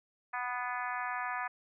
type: harmonic tone with a mistuned harmonic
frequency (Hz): 246.9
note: B3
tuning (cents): 0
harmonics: 3 / 4 / 5 / 6 / 7 / 8 / 9 / 10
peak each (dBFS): -40 / -39 / -40 / -44 / -40 / -47 / -49 / -50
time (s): 0.33-1.48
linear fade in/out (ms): 10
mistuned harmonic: 8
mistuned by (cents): +43
effects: none